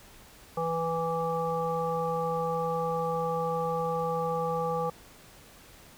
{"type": "harmonic tone with a mistuned harmonic", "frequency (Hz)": 164.81, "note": "E3", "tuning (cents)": 0, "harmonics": [1, 3, 5, 7], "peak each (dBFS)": [-35, -30, -33, -34], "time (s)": [0.57, 4.9], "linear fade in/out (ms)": 5, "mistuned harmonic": 7, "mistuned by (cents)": 17, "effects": ["pink hiss -53 dBFS RMS until 5.97 s"]}